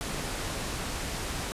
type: low-pass noise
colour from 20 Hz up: pink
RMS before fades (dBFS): -34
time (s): 0.01-1.52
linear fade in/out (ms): 0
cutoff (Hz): 11000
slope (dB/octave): 24
effects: resampled to 32000 Hz